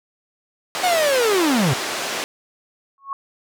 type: band-pass noise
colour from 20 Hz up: pink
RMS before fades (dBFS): -26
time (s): 0.75-2.24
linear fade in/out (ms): 0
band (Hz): 450 to 7700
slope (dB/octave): 12
type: linear sweep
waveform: 45% pulse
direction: down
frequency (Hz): 747 to 116.54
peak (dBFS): -16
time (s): 0.83-1.74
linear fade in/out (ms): 10
type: tone with exponential growth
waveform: sine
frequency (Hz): 1100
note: C#6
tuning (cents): -14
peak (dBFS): -20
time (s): 2.98-3.13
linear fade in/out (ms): 1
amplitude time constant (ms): 31
effects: none